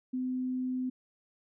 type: tone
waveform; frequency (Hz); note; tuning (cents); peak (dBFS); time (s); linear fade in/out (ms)
sine; 255.1; C4; -44; -30; 0.13-0.9; 10
effects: none